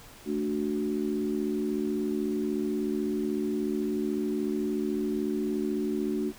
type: chord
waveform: sine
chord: D major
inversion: second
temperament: equal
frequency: 220 / 293.7 / 370 Hz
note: A3 / D4 / F#4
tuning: 0 / 0 / 0 cents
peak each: -31 dBFS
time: 0.25-6.33 s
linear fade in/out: 50 ms
effects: pink hiss -50 dBFS RMS until 6.38 s

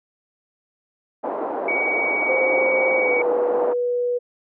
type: band-pass noise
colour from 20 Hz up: white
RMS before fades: -26 dBFS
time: 1.23-3.74 s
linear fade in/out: 20 ms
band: 320 to 840 Hz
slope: 24 dB/octave
type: tone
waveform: sine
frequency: 2259 Hz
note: C#7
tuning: 32 cents sharp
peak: -20 dBFS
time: 1.68-3.22 s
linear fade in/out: 5 ms
type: tone with pitch glide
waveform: sine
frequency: 523.3 to 488.3 Hz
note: C5 to B4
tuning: 0 to -20 cents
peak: -19 dBFS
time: 2.28-4.19 s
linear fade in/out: 20 ms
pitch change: -120 cents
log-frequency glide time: 2.95-3.17 s
effects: none

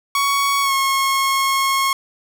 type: tone with pitch glide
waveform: sawtooth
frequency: 1117 to 1086.5 Hz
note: C#6 to C#6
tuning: +13 to -35 cents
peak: -12 dBFS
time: 0.15-1.93 s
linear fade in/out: 2 ms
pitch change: -48 cents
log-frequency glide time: 0.62-0.73 s
effects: none

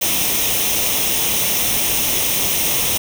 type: noise with comb filter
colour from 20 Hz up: white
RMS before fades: -18 dBFS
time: 0.01-2.98 s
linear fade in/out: 10 ms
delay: 0.33 ms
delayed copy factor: +0.6
effects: none

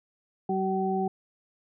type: harmonic tone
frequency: 190.4 Hz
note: F#3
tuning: 50 cents sharp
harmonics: 1 / 2 / 4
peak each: -29 / -29 / -29 dBFS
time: 0.49-1.08 s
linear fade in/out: 5 ms
effects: none

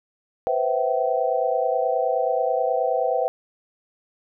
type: chord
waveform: sine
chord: C major seventh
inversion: third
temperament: equal with one note detuned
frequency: 493.9 / 523.3 / 659.3 / 766.5 Hz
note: B4 / C5 / E5 / G5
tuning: 0 / 0 / 0 / -39 cents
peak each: -25 dBFS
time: 0.47-3.28 s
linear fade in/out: 0 ms
effects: none

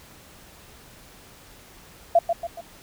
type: tone with echo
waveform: sine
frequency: 680 Hz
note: F5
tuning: 46 cents flat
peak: -12 dBFS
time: 2.15-2.19 s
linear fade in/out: 5 ms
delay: 140 ms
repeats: 3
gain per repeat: -7 dB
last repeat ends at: 2.61 s
effects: pink hiss -49 dBFS RMS until 2.82 s

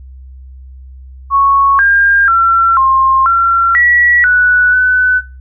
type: tone with pitch steps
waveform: sine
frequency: 1106 / 1606 / 1355 / 1063 / 1364 / 1933 / 1478 / 1500 Hz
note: C#6 / G6 / E6 / C6 / F6 / B6 / F#6 / F#6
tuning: -4 / +41 / +47 / +27 / -41 / -38 / -2 / +23 cents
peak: -6 dBFS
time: 1.3-5.22 s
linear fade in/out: 50 ms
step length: 490 ms
effects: noise-tail reverb RT60 0.3 s tail -21 dB re dry + added 65 Hz sine -30 dBFS peak until 5.4 s

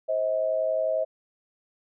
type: tone pair together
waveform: sine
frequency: 526 / 637.2 Hz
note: C5 / D#5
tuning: +9 / +41 cents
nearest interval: minor third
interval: 332 cents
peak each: -28 / -24 dBFS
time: 0.08-1.05 s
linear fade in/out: 20 ms
effects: none

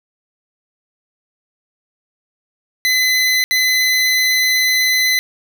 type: tone bursts at uneven times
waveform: 25% pulse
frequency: 2023 Hz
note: B6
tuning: 41 cents sharp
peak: -9 dBFS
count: 2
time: 2.85-3.44 / 3.51-5.19 s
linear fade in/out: 0 ms
effects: none

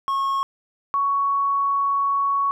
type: tone pair in turn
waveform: triangle / sine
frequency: 1093 / 1115.3 Hz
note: C#6 / C#6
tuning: -25 / +10 cents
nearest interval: unison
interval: 35 cents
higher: second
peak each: -18 dBFS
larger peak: neither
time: 0.08-0.43 / 0.94-2.51 s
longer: second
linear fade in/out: 0 ms
effects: none

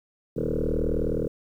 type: tone with frequency modulation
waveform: sine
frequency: 235.9 Hz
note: A#3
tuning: 21 cents sharp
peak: -22 dBFS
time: 0.36-1.28 s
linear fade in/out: 10 ms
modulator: 39.4 Hz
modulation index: 6.9
effects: tanh soft clip ceiling -18 dBFS + 10-bit

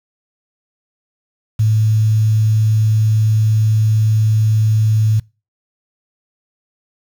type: tone with quantisation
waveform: sine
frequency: 108.9 Hz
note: A2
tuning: 17 cents flat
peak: -10 dBFS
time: 1.59-5.2 s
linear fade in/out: 10 ms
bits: 6
effects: noise-tail reverb RT60 0.3 s tail -25 dB re dry

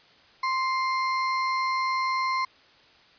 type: tone with sample-and-hold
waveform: sine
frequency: 1046.5 Hz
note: C6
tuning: in tune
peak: -23 dBFS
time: 0.43-2.45 s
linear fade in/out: 5 ms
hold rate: 3150 Hz
effects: white hiss -56 dBFS RMS until 3.18 s + resampled to 11025 Hz

